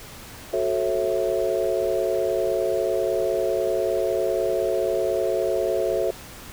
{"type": "chord", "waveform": "sine", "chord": "F# minor seventh", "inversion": "none", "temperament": "equal with one note detuned", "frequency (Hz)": [370, 440, 543.9, 659.3], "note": ["F#4", "A4", "C#5", "E5"], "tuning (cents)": [0, 0, -33, 0], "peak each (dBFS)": -26, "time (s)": [0.53, 6.11], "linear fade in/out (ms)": 5, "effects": ["pink hiss -41 dBFS RMS until 6.52 s"]}